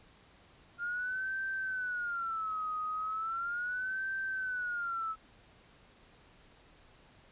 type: tone with vibrato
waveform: sine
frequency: 1396.9 Hz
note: F6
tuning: in tune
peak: -33 dBFS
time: 0.78-5.16 s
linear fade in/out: 50 ms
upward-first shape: sine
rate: 0.37 Hz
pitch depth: 190 cents each way
effects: pink hiss -61 dBFS RMS until 7.31 s + resampled to 8000 Hz